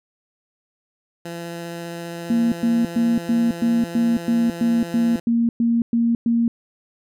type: tone with vibrato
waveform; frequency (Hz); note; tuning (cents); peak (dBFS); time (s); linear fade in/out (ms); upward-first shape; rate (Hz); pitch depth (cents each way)
15% pulse; 169.9; F3; -47; -23; 1.25-5.2; 5; triangle; 15; 9
type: tone bursts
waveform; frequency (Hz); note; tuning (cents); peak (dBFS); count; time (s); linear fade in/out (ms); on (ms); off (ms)
sine; 233.1; A#3; 0; -15; 13; 2.3-6.48; 2; 220; 110
effects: none